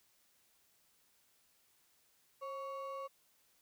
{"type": "ring-modulated tone", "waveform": "triangle", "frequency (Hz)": 830.6, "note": "G#5", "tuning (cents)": 0, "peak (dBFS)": -36, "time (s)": [2.41, 3.08], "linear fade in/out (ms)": 20, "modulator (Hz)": 291, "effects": ["white hiss -72 dBFS RMS until 3.61 s"]}